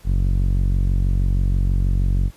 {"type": "tone with low-pass filter", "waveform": "sawtooth", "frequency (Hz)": 46.25, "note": "F#1", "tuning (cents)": 0, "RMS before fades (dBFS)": -18, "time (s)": [0.04, 2.31], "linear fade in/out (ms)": 50, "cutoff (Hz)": 160, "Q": 0.73, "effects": ["pink hiss -51 dBFS RMS until 2.36 s", "resampled to 32000 Hz"]}